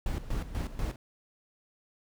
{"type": "noise with tremolo", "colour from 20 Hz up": "brown", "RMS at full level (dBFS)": -31, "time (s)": [0.06, 0.96], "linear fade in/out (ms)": 2, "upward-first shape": "square", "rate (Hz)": 4.1, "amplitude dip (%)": 75, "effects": []}